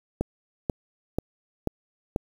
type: click train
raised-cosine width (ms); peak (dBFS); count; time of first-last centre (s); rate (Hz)
2; -11; 5; 0.21-2.161; 2.05
effects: 7-bit